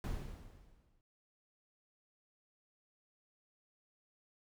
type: noise with exponential decay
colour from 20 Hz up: brown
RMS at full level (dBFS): -36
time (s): 0.04-1.01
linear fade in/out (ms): 1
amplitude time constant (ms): 210
effects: none